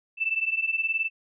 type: beating tone pair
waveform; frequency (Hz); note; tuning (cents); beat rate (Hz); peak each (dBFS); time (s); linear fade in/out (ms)
sine; 2637 / 2656; E7 / E7; 0 / +12; 19; -28 / -26; 0.17-1.1; 50
effects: none